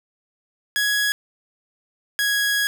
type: tone pair in turn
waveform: sawtooth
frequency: 1670 / 1660.6 Hz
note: G#6 / G#6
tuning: +9 / -1 cents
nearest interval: unison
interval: 10 cents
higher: first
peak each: -15 dBFS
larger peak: neither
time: 0.76-1.12 / 2.19-2.67 s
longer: second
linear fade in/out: 0 ms
effects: none